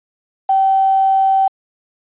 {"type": "tone with quantisation", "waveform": "sine", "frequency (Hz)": 773, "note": "G5", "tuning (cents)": -24, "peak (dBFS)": -10, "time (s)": [0.49, 1.48], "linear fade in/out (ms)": 5, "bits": 6, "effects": ["resampled to 8000 Hz"]}